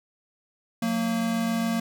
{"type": "tone pair together", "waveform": "square", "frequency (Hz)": [181.5, 228.8], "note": ["F#3", "A#3"], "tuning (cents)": [-33, -32], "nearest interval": "major third", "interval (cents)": 401, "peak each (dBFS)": [-32, -25], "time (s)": [0.82, 1.8], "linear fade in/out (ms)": 5, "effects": []}